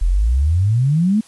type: exponential sweep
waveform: sine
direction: up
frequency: 39 to 225.8 Hz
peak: -12 dBFS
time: 0.01-1.21 s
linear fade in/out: 10 ms
effects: white hiss -47 dBFS RMS until 1.27 s + resampled to 24000 Hz